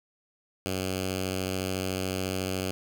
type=tone with notch filter; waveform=5% pulse; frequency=93.9 Hz; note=F#2; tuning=26 cents sharp; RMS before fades=-31 dBFS; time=0.66-2.71 s; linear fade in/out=0 ms; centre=970 Hz; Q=0.87; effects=none